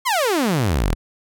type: exponential sweep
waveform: sawtooth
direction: down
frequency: 1108.7 to 33.83 Hz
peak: -13 dBFS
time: 0.05-0.95 s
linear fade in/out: 20 ms
effects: none